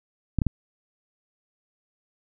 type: clicks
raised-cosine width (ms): 5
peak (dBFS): -10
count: 3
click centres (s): 0.387 / 0.418 / 0.467
effects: none